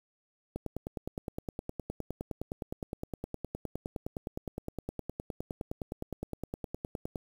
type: click train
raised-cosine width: 2 ms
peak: -22 dBFS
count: 65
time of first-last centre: 0.56-7.158 s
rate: 9.7 Hz
effects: 8-bit